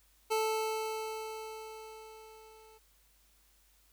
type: tone with level ramp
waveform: 25% pulse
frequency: 438.8 Hz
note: A4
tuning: 5 cents flat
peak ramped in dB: -24 to -53 dBFS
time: 0.3-2.79 s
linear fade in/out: 20 ms
effects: added 50 Hz sine -68 dBFS peak until 3.92 s + white hiss -68 dBFS RMS until 3.92 s